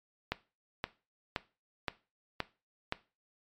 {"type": "click train", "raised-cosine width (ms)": 0.3, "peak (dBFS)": -15, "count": 6, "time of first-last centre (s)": [0.32, 2.924], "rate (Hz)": 1.92, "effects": ["noise-tail reverb RT60 0.3 s tail -17 dB re dry", "MP3 96 kbps"]}